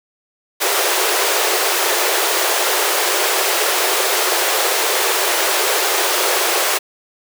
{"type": "high-pass noise", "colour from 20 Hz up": "pink", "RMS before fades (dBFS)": -17, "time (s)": [0.6, 6.79], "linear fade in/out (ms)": 20, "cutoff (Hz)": 350, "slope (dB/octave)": 96, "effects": []}